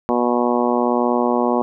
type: harmonic tone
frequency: 121.5 Hz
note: B2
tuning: 28 cents flat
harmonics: 2 / 3 / 4 / 5 / 6 / 7 / 8 / 9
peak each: -20 / -22 / -23 / -24 / -25 / -25 / -26 / -27 dBFS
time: 0.09-1.62 s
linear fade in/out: 0 ms
effects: none